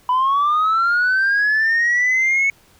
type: linear sweep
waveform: sine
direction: up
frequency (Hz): 987.8 to 2217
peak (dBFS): -12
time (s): 0.09-2.5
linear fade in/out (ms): 2
effects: tanh soft clip ceiling -12 dBFS + pink hiss -53 dBFS RMS until 2.79 s